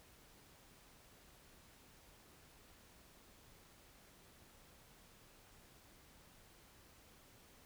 silence, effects pink hiss -64 dBFS RMS until 7.65 s

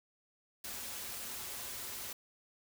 white noise with comb filter, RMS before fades -43 dBFS, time 0.64-2.13 s, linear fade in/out 5 ms, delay 6.4 ms, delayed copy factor -0.55, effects none

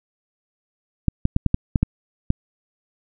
clicks, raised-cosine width 5 ms, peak -4 dBFS, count 8, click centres 1.083 / 1.254 / 1.364 / 1.463 / 1.544 / 1.758 / 1.83 / 2.304 s, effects none

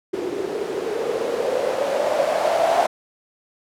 violet noise with low-pass filter sweep, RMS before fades -22 dBFS, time 0.13-2.87 s, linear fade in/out 10 ms, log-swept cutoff 360 to 700 Hz, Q 6.6, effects none

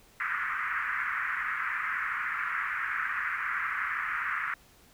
pink band-pass noise, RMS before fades -32 dBFS, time 0.2-4.54 s, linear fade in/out 2 ms, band 1200 to 2100 Hz, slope 48 dB/octave, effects pink hiss -59 dBFS RMS until 4.93 s

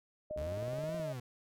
sine tone with pitch glide, 613 to 628.8 Hz, D#5 to D#5, -26 to +18 cents, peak -37 dBFS, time 0.3-1.13 s, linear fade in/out 10 ms, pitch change +44 cents, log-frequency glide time 0.42-0.93 s
click train, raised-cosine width 2 ms, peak -36 dBFS, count 14, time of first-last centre 0.31-0.998 s, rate 18.9 Hz
40% pulse linear two-way sweep, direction up then down, 66.2 to 173.6 to 118.4 Hz, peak -39 dBFS, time 0.37-1.2 s, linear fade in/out 5 ms, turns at 0.96 s
effects none

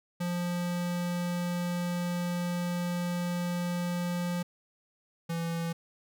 square tone pair in turn, 175.6 / 167.39 Hz, F3 / E3, +10 / +27 cents, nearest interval minor second, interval 83 cents, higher first, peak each -30 / -31 dBFS, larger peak first, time 0.2-4.43 / 5.29-5.73 s, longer first, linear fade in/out 10 ms, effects none

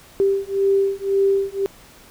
sine beating tone pair, 392 / 393.9 Hz, G4 / G4, 0 / +8 cents, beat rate 1.9 Hz, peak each -19 dBFS, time 0.2-1.66 s, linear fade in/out 0 ms, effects pink hiss -47 dBFS RMS until 2.1 s

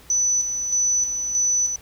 sine tone with tremolo, 5980 Hz, F#8, 17 cents sharp, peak -17 dBFS, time 0.1-1.76 s, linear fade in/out 2 ms, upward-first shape square, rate 1.6 Hz, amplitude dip 50%, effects added 60 Hz sine -51 dBFS peak until 1.81 s + pink hiss -49 dBFS RMS until 1.81 s

